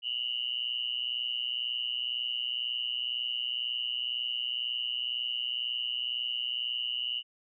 sine tone with amplitude modulation, 2919 Hz, F#7, 24 cents flat, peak -26 dBFS, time 0.02-7.23 s, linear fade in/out 50 ms, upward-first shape sine, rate 122 Hz, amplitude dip 100%, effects none

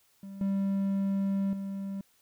triangle tone with level steps, 196 Hz, G3, in tune, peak -38 / -24 / -31 dBFS, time 0.23-2.01 s, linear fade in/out 2 ms, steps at 0.41 / 1.53 s, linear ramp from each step 2 ms, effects white hiss -67 dBFS RMS until 2.21 s

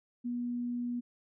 sine tone, 242.2 Hz, B3, 34 cents flat, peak -32 dBFS, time 0.24-1.01 s, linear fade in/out 20 ms, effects none

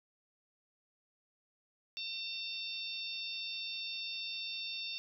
harmonic tone with a mistuned harmonic, 905 Hz, A5, 48 cents sharp, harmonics 3 / 4 / 5 / 6, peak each -43 / -42 / -45 / -47 dBFS, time 1.97-4.98 s, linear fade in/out 0 ms, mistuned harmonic 6, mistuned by -18 cents, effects none

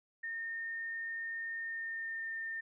sine tone with pitch glide, 1827 to 1810.2 Hz, A#6 to A6, -35 to +49 cents, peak -37 dBFS, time 0.23-2.61 s, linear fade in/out 10 ms, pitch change -16 cents, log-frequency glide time 1.6-2.3 s, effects none

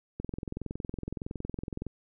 click train, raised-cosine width 3 ms, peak -22 dBFS, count 37, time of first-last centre 0.2-1.867 s, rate 21.6 Hz, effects none

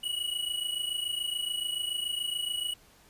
square tone pair together, 2905 / 2932 Hz, F#7 / F#7, -32 / -16 cents, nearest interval unison, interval 16 cents, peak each -35 / -33 dBFS, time 0.03-2.74 s, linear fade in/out 10 ms, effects pink hiss -59 dBFS RMS until 3.09 s + resampled to 32000 Hz

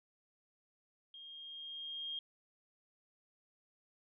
sine tone with level ramp, 3228 Hz, G#7, 50 cents flat, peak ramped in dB -50 to -38 dBFS, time 1.14-2.19 s, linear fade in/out 2 ms, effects none

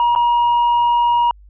triangle tone with dropouts, 953 Hz, A#5, 38 cents sharp, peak -10 dBFS, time 0-1.31 s, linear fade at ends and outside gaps 1 ms, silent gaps 0.151-0.16 s, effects added 50 Hz sine -41 dBFS peak until 1.49 s + resampled to 8000 Hz

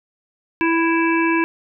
harmonic tone, 330.5 Hz, E4, 5 cents sharp, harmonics 1 / 3 / 5 / 7 / 8, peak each -17 / -22 / -24 / -25 / -26 dBFS, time 0.61-1.44 s, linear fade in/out 0 ms, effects none

